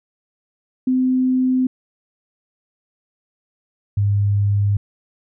sine tone pair in turn, 256.6 / 101.51 Hz, C4 / G#2, -34 / -39 cents, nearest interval octave + major third, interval 1605 cents, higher first, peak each -14 dBFS, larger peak neither, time 0.87-1.67 / 3.97-4.77 s, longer neither, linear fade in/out 5 ms, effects none

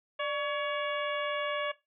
harmonic tone with a mistuned harmonic, 563 Hz, C#5, 27 cents sharp, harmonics 1 / 2 / 3 / 4 / 5 / 6, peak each -33 / -35 / -38 / -40 / -40 / -44 dBFS, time 0.19-1.72 s, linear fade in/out 10 ms, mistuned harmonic 1, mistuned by +84 cents, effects noise-tail reverb RT60 0.2 s tail -17 dB re dry

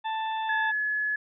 harmonic tone, 882 Hz, A5, 4 cents sharp, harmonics 1 / 2 / 3 / 4, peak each -28 / -38 / -44 / -41 dBFS, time 0.04-0.72 s, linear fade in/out 20 ms
sine tone, 1703 Hz, G#6, 43 cents sharp, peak -25 dBFS, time 0.49-1.16 s, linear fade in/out 5 ms
effects none

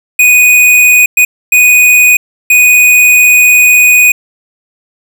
square tone bursts at uneven times, 2482 Hz, D#7, 5 cents flat, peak -3 dBFS, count 4, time 0.19-1.06 / 1.17-1.25 / 1.52-2.17 / 2.5-4.12 s, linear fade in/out 5 ms, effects none

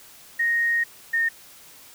sine tone pair in turn, 1864.7 / 1835.8 Hz, A#6 / A#6, 0 / -27 cents, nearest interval unison, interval 27 cents, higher first, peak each -19 / -19 dBFS, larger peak neither, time 0.39-0.84 / 1.13-1.29 s, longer first, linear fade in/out 10 ms, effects white hiss -48 dBFS RMS until 1.94 s

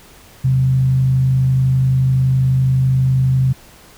sine tone with frequency modulation, 130.81 Hz, C3, in tune, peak -11 dBFS, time 0.44-3.53 s, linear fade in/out 10 ms, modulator 51.9 Hz, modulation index 0.27, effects pink hiss -44 dBFS RMS until 3.97 s

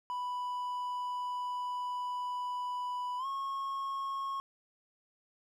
triangle tone with pitch glide, 989 to 1091 Hz, B5 to C#6, +2 to -28 cents, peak -32 dBFS, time 0.1-4.4 s, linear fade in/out 0 ms, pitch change +170 cents, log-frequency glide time 3.18-3.26 s, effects none

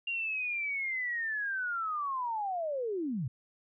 sine linear sweep, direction down, 2794 to 110 Hz, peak -31 dBFS, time 0.07-3.28 s, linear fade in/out 5 ms, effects none

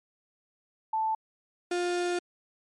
sine / 35% pulse tone pair in turn, 880 / 353.1 Hz, A5 / F4, 0 / +19 cents, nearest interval octave + major third, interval 1581 cents, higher first, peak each -25 dBFS, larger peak neither, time 0.93-1.15 / 1.71-2.19 s, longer second, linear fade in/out 5 ms, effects low-pass 10000 Hz 12 dB/octave + MP3 48 kbps

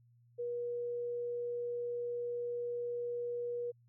sine tone, 480.5 Hz, B4, 48 cents flat, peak -35 dBFS, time 0.38-3.72 s, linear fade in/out 20 ms, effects added 119 Hz sine -63 dBFS peak until 3.88 s

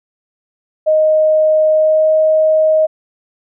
sine tone with pitch glide, 622.3 to 627 Hz, D#5 to D#5, 0 to +13 cents, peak -8 dBFS, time 0.86-2.87 s, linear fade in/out 20 ms, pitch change +13 cents, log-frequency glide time 1.71-2.13 s, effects none

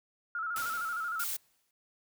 sine tone with vibrato, 1362 Hz, F6, 44 cents flat, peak -32 dBFS, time 0.35-1.24 s, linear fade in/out 2 ms, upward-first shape square, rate 13 Hz, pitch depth 66 cents each way
white noise with exponential decay, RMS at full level -38 dBFS, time 0.56-1.71 s, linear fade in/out 2 ms, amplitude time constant 250 ms
blue noise, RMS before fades -35 dBFS, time 1.19-1.37 s, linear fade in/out 10 ms
effects none

